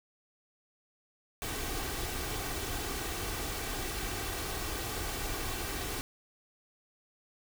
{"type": "noise with comb filter", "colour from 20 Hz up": "pink", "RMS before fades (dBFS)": -36, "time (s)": [1.42, 6.01], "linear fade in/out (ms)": 0, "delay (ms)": 2.6, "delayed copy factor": 0.5, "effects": []}